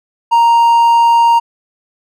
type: tone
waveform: triangle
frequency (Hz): 932.3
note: A#5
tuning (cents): 0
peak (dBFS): -4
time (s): 0.31-1.4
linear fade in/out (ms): 20
effects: none